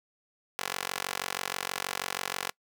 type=tone with high-pass filter; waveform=15% pulse; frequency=46.25 Hz; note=F#1; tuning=in tune; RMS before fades=-35 dBFS; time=0.59-2.5 s; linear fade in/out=0 ms; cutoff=930 Hz; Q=0.57; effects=noise-tail reverb RT60 0.1 s tail -25 dB re dry